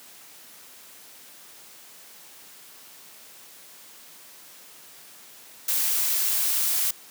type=noise; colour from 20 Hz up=blue; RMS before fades=-24 dBFS; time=5.68-6.91 s; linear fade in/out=5 ms; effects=white hiss -48 dBFS RMS until 7.1 s + high-pass 150 Hz 12 dB/octave